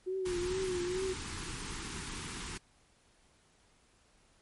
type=tone with vibrato; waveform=sine; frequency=365.6 Hz; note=F#4; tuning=21 cents flat; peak=-32 dBFS; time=0.06-1.14 s; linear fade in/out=20 ms; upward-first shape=triangle; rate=2.3 Hz; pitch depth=86 cents each way
type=band-stop noise; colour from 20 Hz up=pink; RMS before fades=-41 dBFS; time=0.25-2.58 s; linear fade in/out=10 ms; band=430 to 860 Hz; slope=48 dB/octave
effects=pink hiss -67 dBFS RMS until 4.41 s + MP3 48 kbps